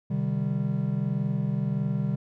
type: chord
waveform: triangle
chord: C minor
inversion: none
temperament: equal with one note detuned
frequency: 130.81 / 152.36 / 196 Hz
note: C3 / Eb3 / G3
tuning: 0 / -36 / 0 cents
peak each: -27 dBFS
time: 0.1-2.16 s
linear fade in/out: 10 ms
effects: none